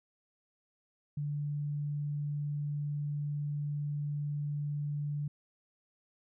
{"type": "tone", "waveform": "sine", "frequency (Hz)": 146.3, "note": "D3", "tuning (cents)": -6, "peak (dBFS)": -32, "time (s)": [1.17, 5.28], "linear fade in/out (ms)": 5, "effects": []}